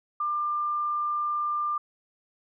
sine tone, 1194 Hz, D6, 28 cents sharp, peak -25 dBFS, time 0.2-1.78 s, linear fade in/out 5 ms, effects none

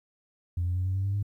sine tone with pitch steps, 87.2 / 89.39 / 91.64 / 93.95 / 96.31 / 98.73 / 101.21 Hz, F2 / F2 / F#2 / F#2 / G2 / G2 / G#2, -2 / +41 / -16 / +27 / -30 / +13 / -44 cents, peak -24 dBFS, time 0.57-1.228 s, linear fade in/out 5 ms, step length 94 ms, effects tanh soft clip ceiling -22 dBFS + 11-bit

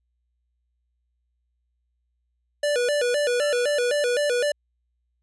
square tone with vibrato, 534 Hz, C5, 35 cents sharp, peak -21 dBFS, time 2.63-4.52 s, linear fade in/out 5 ms, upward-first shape square, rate 3.9 Hz, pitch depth 160 cents each way
sawtooth tone with exponential decay, 1352 Hz, E6, 43 cents sharp, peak -31 dBFS, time 3.4-4.32 s, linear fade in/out 2 ms, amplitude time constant 200 ms
effects added 60 Hz sine -70 dBFS peak until 5.22 s + resampled to 24000 Hz

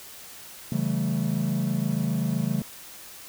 triangle chord, A dominant seventh, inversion first, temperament equal with one note detuned, 138.59 / 164.81 / 192.08 / 220 Hz, C#3 / E3 / G3 / A3, 0 / 0 / -35 / 0 cents, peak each -27 dBFS, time 0.72-2.62 s, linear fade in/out 2 ms, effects white hiss -44 dBFS RMS until 3.28 s

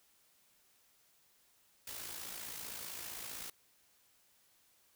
white noise with amplitude modulation, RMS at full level -43 dBFS, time 1.87-3.5 s, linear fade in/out 5 ms, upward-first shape sine, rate 55.5 Hz, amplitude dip 50%, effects white hiss -70 dBFS RMS until 4.95 s

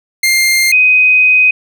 sawtooth / sine tone pair in turn, 2109 / 2508 Hz, C7 / D#7, +13 / +13 cents, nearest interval minor third, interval 300 cents, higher second, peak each -5 dBFS, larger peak neither, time 0.23-0.72 / 0.72-1.51 s, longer second, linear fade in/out 5 ms, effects none

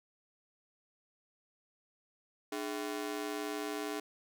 sawtooth ring-modulated tone, 358.6 Hz, F4, 46 cents sharp, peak -29 dBFS, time 2.52-4 s, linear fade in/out 5 ms, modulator 59.8 Hz, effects none

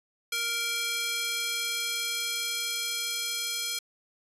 square tone with high-pass filter sweep, 466.2 Hz, A#4, in tune, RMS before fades -31 dBFS, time 0.32-3.79 s, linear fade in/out 5 ms, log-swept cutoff 2300 to 3500 Hz, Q 1.1, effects resampled to 32000 Hz

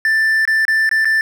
triangle tone with dropouts, 1771 Hz, A6, 11 cents sharp, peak -10 dBFS, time 0.05-1.21 s, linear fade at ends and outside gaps 1 ms, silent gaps 0.453-0.476 / 0.652-0.681 / 0.892-0.913 / 1.047-1.054 s, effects none

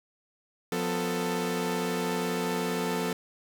sawtooth tone cluster, 177.7 / 250.4 / 443 Hz, F3 / B3 / A4, +30 / +24 / +12 cents, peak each -28 / -30 / -27 dBFS, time 0.72-3.13 s, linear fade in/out 2 ms, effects none

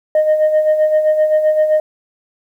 sine tone with tremolo, 617 Hz, D#5, 15 cents flat, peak -6 dBFS, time 0.15-1.8 s, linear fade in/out 2 ms, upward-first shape sine, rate 7.7 Hz, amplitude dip 60%, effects tanh soft clip ceiling -7 dBFS + 8-bit

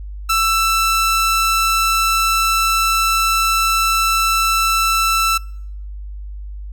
sawtooth tone, 1328 Hz, E6, 12 cents sharp, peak -10 dBFS, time 0.29-5.38 s, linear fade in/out 10 ms, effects noise-tail reverb RT60 0.7 s tail -25 dB re dry + added 50 Hz sine -27 dBFS peak until 6.72 s

